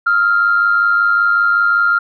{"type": "tone pair together", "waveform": "sine", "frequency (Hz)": [1291.6, 1396.9], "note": ["E6", "F6"], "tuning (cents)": [-36, 0], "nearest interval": "minor second", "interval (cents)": 136, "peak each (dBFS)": [-18, -10], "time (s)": [0.06, 1.99], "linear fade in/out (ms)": 10, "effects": ["tanh soft clip ceiling -4 dBFS"]}